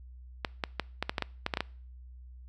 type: clicks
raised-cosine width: 0.3 ms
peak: -13 dBFS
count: 11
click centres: 0.448 / 0.638 / 0.797 / 1.026 / 1.095 / 1.182 / 1.223 / 1.464 / 1.538 / 1.572 / 1.606 s
effects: noise-tail reverb RT60 0.5 s tail -24 dB re dry + added 62 Hz sine -46 dBFS peak until 2.48 s